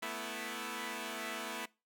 5% pulse chord, A suspended second, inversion none, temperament equal, 220 / 246.9 / 329.6 Hz, A3 / B3 / E4, 0 / 0 / 0 cents, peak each -32 dBFS, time 0.02-1.66 s, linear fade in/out 10 ms, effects noise-tail reverb RT60 0.3 s tail -23 dB re dry

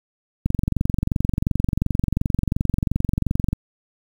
click train, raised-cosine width 5 ms, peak -7 dBFS, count 71, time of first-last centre 0.46-3.53 s, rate 22.8 Hz, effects 7-bit

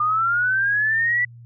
sine linear sweep, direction up, 1202 to 1975.5 Hz, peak -17 dBFS, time 0-1.25 s, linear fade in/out 5 ms, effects added 118 Hz sine -40 dBFS peak until 1.45 s

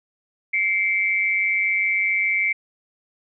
sine tone pair together, 2109 / 2304 Hz, C7 / D7, +13 / -34 cents, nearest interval major second, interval 153 cents, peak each -21 dBFS, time 0.53-2.53 s, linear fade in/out 10 ms, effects none

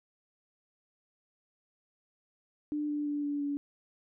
sine tone with pitch steps, 297.5 / 294.6 / 291.7 / 288.9 / 286 Hz, D4 / D4 / D4 / D4 / D4, +22 / +6 / -12 / -28 / -46 cents, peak -30 dBFS, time 2.72-3.57 s, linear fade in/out 0 ms, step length 170 ms, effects none

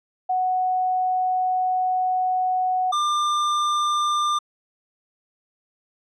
sine / square tone pair in turn, 740 / 1195.3 Hz, F#5 / D6, 0 / +30 cents, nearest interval minor sixth, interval 830 cents, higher second, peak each -19 / -20 dBFS, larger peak first, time 0.29-2.92 / 2.92-4.39 s, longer first, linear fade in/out 10 ms, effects low-pass 6000 Hz 12 dB/octave

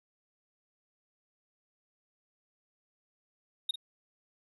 triangle tone with echo, 3724 Hz, A#7, 2 cents flat, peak -25 dBFS, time 3.69-3.71 s, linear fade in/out 5 ms, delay 48 ms, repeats 1, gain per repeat -12 dB, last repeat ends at 3.758 s, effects resampled to 32000 Hz

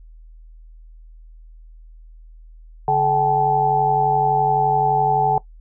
harmonic tone with a mistuned harmonic, 143.1 Hz, D3, 45 cents flat, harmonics 1 / 3 / 5 / 6, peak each -25 / -24 / -17 / -20 dBFS, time 2.88-5.38 s, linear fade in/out 2 ms, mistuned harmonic 5, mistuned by +120 cents, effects noise-tail reverb RT60 0.1 s tail -19 dB re dry + added 40 Hz sine -40 dBFS peak until 5.6 s

